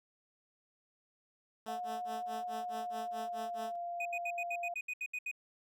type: tone with tremolo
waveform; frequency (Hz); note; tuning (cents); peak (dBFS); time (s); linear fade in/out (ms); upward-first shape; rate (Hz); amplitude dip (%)
10% pulse; 220; A3; 0; -33; 1.66-3.76; 2; sine; 4.7; 100
type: tone with pitch glide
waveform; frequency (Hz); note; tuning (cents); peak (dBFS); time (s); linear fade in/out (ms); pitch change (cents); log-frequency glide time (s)
sine; 719 to 694.5; F#5 to F5; -50 to -10; -37; 1.68-4.74; 5; -60; 2.62-3.7
type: tone bursts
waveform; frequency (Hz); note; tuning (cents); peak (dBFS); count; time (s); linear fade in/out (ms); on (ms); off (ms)
triangle; 2489; D#7; 0; -34; 11; 4-5.314; 5; 54; 72
effects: none